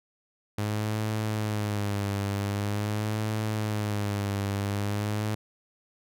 sawtooth tone with vibrato, 104.1 Hz, G#2, 5 cents sharp, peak -23 dBFS, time 0.58-5.35 s, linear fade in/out 5 ms, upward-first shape sine, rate 0.45 Hz, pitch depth 69 cents each way, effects none

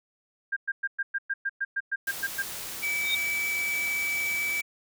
sine tone bursts, 1600 Hz, G6, 35 cents sharp, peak -25 dBFS, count 13, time 0.52-2.425 s, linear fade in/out 10 ms, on 45 ms, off 110 ms
white noise, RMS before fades -37 dBFS, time 2.07-4.61 s, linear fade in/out 2 ms
triangle tone, 2300 Hz, D7, 37 cents flat, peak -25 dBFS, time 2.82-4.62 s, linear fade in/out 20 ms
sine tone with exponential growth, 3690 Hz, A#7, 18 cents flat, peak -22 dBFS, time 2.97-3.15 s, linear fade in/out 5 ms, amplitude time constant 39 ms
effects none

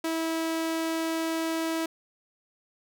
sawtooth tone, 325.4 Hz, E4, 22 cents flat, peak -23 dBFS, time 0.04-1.86 s, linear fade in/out 5 ms, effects none

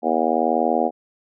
harmonic tone, 80.4 Hz, E2, 43 cents flat, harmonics 3 / 4 / 5 / 6 / 7 / 8 / 9 / 10, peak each -25 / -26 / -27 / -26 / -25 / -27 / -22 / -26 dBFS, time 0.02-0.91 s, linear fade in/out 50 ms, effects none

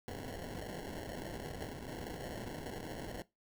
white noise with sample-and-hold, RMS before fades -44 dBFS, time 0.08-3.22 s, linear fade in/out 0 ms, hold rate 1225 Hz, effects noise-tail reverb RT60 0.2 s tail -19 dB re dry

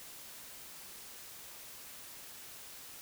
silence, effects white hiss -50 dBFS RMS until 3.01 s

